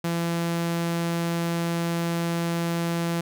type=tone; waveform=sawtooth; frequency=169.1 Hz; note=E3; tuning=44 cents sharp; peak=-20 dBFS; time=0.04-3.21 s; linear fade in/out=5 ms; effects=none